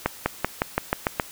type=accelerating click train; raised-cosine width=0.5 ms; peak=-5 dBFS; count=8; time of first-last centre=0.06-1.198 s; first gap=200 ms; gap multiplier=0.93; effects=white hiss -43 dBFS RMS until 1.31 s